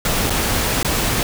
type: noise with dropouts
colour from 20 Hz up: pink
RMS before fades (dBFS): -19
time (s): 0.05-1.23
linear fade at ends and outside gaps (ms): 2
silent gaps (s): 0.298-0.303 / 0.83-0.847
effects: none